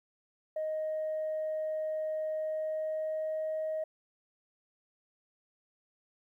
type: tone with pitch glide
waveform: sine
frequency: 624 to 628.3 Hz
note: D#5 to D#5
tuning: +5 to +17 cents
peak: -30 dBFS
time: 0.56-3.84 s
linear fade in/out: 5 ms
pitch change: +12 cents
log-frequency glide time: 2.29-3.65 s
effects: tanh soft clip ceiling -28 dBFS + 12-bit